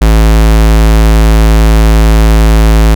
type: tone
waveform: square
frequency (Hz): 54.4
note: A1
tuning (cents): -19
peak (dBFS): -3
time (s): 0.01-2.95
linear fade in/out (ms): 10
effects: none